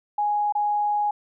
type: tone with dropouts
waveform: sine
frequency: 830.6 Hz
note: G#5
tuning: in tune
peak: -20 dBFS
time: 0.18-1.11 s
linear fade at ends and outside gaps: 5 ms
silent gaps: 0.524-0.551 s
effects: none